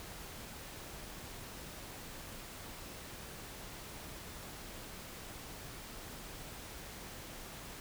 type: silence
effects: pink hiss -48 dBFS RMS until 7.8 s